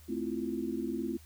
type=chord; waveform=sine; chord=F major seventh; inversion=first; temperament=equal; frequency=220 / 261.6 / 329.6 / 349.2 Hz; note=A3 / C4 / E4 / F4; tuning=0 / 0 / 0 / 0 cents; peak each=-38 / -37 / -37 / -38 dBFS; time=0.08-1.18 s; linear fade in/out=20 ms; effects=added 78 Hz sine -53 dBFS peak until 1.25 s + white hiss -60 dBFS RMS until 1.25 s